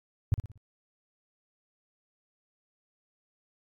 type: tone with echo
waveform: sine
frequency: 103.7 Hz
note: G#2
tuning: 2 cents flat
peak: -19 dBFS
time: 0.32-0.34 s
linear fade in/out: 0 ms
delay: 59 ms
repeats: 4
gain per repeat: -8 dB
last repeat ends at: 0.576 s
effects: AAC 48 kbps